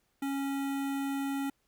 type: tone with notch filter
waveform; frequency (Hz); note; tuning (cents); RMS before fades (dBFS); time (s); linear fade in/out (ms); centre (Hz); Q
square; 276; C#4; -7; -33; 0.22-1.5; 5; 4900; 1.3
effects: pink hiss -75 dBFS RMS until 1.67 s